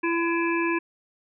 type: harmonic tone with a mistuned harmonic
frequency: 336.8 Hz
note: E4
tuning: 37 cents sharp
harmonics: 1 / 3 / 5 / 7 / 8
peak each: -24 / -29 / -31 / -32 / -33 dBFS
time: 0.03-0.79 s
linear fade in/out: 10 ms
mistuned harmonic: 8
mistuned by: -59 cents
effects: none